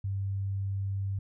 sine tone, 98 Hz, G2, in tune, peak -29 dBFS, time 0.04-1.19 s, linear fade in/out 5 ms, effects none

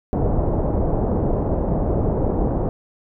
pink low-pass noise, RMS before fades -20 dBFS, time 0.13-2.69 s, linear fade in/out 0 ms, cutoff 740 Hz, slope 24 dB/octave, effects none

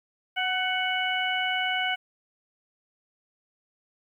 harmonic tone with a mistuned harmonic, 740 Hz, F#5, in tune, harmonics 1 / 2 / 3 / 4, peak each -30 / -30 / -30 / -30 dBFS, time 0.36-1.96 s, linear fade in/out 20 ms, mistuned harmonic 2, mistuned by +25 cents, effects 10-bit

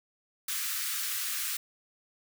white high-pass noise, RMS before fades -33 dBFS, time 0.48-1.57 s, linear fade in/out 5 ms, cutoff 1200 Hz, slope 48 dB/octave, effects none

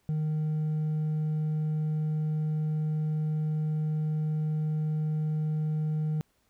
sine tone with hard clipping, 154.2 Hz, D#3, 15 cents flat, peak -27 dBFS, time 0.09-6.21 s, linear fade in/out 0 ms, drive 2 dB, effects pink hiss -71 dBFS RMS until 6.49 s

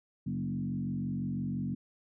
sine tone with frequency modulation, 193.2 Hz, G3, 25 cents flat, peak -31 dBFS, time 0.26-1.75 s, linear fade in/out 10 ms, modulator 45.9 Hz, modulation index 1.5, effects none

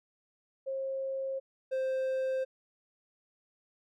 sine / triangle tone pair in turn, 536 / 524.4 Hz, C5 / C5, +42 / +4 cents, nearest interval unison, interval 38 cents, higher first, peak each -32 / -27 dBFS, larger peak second, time 0.66-1.4 / 1.71-2.45 s, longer neither, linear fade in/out 20 ms, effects none

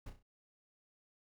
brown noise with echo, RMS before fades -45 dBFS, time 0.06-0.1 s, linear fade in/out 5 ms, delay 32 ms, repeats 4, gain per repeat -7 dB, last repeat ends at 0.228 s, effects none

